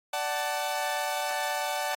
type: chord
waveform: sawtooth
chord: D major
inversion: none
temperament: equal with one note detuned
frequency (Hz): 587.3 / 750.3 / 880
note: D5 / F#5 / A5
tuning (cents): 0 / +24 / 0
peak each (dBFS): -30 / -28 / -29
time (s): 0.13-1.95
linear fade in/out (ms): 5
effects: AAC 48 kbps